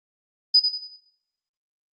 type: tone with echo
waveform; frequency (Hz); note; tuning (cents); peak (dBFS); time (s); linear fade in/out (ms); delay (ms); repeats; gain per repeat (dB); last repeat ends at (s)
sine; 4978; D#8; 0; -11; 0.54-0.6; 10; 92; 4; -8; 0.968
effects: noise-tail reverb RT60 0.9 s tail -18 dB re dry + Opus 32 kbps